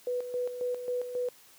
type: tone with tremolo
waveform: sine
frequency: 493.9 Hz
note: B4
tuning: in tune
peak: -28 dBFS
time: 0.07-1.29 s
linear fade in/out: 2 ms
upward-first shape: square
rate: 3.7 Hz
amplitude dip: 60%
effects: white hiss -57 dBFS RMS until 1.58 s + high-pass 100 Hz 12 dB/octave